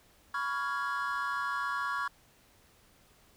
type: chord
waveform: triangle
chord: C# dominant seventh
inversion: third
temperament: equal with one note detuned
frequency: 987.8 / 1121.6 / 1396.9 / 1661.2 Hz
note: B5 / C#6 / E#6 / G#6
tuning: 0 / +20 / 0 / 0 cents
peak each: -37 / -32 / -34 / -35 dBFS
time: 0.34-2.08 s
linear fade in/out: 5 ms
effects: tanh soft clip ceiling -22 dBFS + pink hiss -63 dBFS RMS until 3.36 s